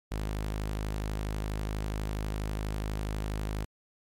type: tone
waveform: sawtooth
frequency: 52.2 Hz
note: G#1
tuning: 10 cents sharp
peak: -27 dBFS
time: 0.11-3.65 s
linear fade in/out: 10 ms
effects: MP3 64 kbps